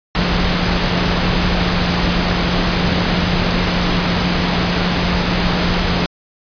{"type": "tone in noise", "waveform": "sine", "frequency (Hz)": 176.8, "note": "F3", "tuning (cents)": 22, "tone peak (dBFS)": -19, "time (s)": [0.15, 6.06], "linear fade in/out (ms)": 0, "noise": "pink", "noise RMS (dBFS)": -17, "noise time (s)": [0.15, 6.06], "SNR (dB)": -5, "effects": ["resampled to 11025 Hz"]}